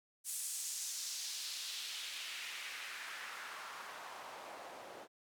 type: noise with band-pass filter sweep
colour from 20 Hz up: white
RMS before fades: -45 dBFS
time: 0.24-5.08 s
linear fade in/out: 50 ms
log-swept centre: 9100 to 530 Hz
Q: 1.6
effects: none